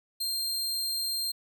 sawtooth tone, 4186 Hz, C8, in tune, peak -26 dBFS, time 0.2-1.32 s, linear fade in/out 10 ms, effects none

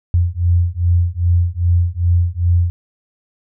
sine beating tone pair, 85.9 / 88.4 Hz, F2 / F2, -28 / +22 cents, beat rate 2.5 Hz, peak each -15 dBFS, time 0.14-2.7 s, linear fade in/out 0 ms, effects none

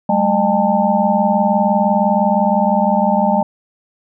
sine tone cluster, 194.5 / 214.2 / 608 / 806 / 892 Hz, G3 / A3 / D#5 / G5 / A5, -13 / -46 / -40 / +48 / +23 cents, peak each -18 dBFS, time 0.09-3.43 s, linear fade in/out 5 ms, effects none

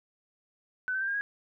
sine tone with pitch steps, 1507 / 1541.3 / 1576.5 / 1612.4 / 1649.1 Hz, F#6 / G6 / G6 / G6 / G#6, +31 / -30 / +9 / +48 / -13 cents, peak -28 dBFS, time 0.88-1.21 s, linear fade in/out 0 ms, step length 66 ms, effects none

